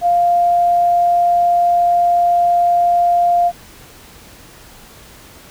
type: tone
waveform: sine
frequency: 698.5 Hz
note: F5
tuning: in tune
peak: -10 dBFS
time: 0.01-3.52 s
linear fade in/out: 50 ms
effects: pink hiss -41 dBFS RMS until 5.5 s